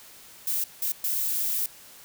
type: noise bursts at uneven times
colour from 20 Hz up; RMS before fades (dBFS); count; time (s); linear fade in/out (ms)
violet; -27; 3; 0.47-0.64 / 0.82-0.92 / 1.04-1.66; 2
effects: white hiss -49 dBFS RMS until 2.04 s